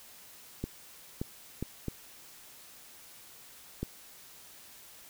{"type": "clicks", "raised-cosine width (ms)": 3, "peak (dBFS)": -20, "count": 5, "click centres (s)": [0.64, 1.215, 1.626, 1.883, 3.83], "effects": ["white hiss -53 dBFS RMS until 5.09 s"]}